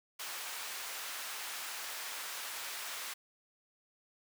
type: high-pass noise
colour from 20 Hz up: pink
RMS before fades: -42 dBFS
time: 0.19-3.14 s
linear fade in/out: 10 ms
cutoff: 1100 Hz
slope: 12 dB/octave
effects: none